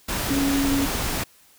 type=tone in noise; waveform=sine; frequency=277.2 Hz; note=C#4; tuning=in tune; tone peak=-20 dBFS; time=0.3-0.86 s; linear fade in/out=10 ms; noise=pink; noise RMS=-26 dBFS; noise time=0.08-1.24 s; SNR=+3 dB; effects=white hiss -55 dBFS RMS until 1.58 s